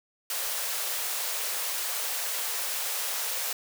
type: high-pass noise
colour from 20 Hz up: white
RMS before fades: -31 dBFS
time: 0.3-3.53 s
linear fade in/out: 2 ms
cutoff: 440 Hz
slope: 48 dB/octave
effects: none